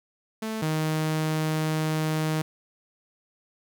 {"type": "tone pair in turn", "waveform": "sawtooth", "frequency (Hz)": [220, 156.45], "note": ["A3", "D#3"], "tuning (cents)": [0, 10], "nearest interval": "tritone", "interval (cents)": 590, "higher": "first", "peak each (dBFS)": [-25, -20], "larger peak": "second", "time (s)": [[0.42, 0.62], [0.62, 2.42]], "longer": "second", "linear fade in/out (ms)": 5, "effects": []}